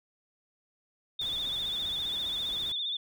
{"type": "tone with vibrato", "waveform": "sine", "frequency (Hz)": 3541, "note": "A7", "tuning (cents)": 10, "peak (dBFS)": -30, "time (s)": [1.19, 2.97], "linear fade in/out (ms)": 5, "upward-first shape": "sine", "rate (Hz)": 15, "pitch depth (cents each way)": 70}
{"type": "noise", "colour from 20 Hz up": "pink", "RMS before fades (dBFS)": -47, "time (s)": [1.21, 2.72], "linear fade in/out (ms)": 2}
{"effects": []}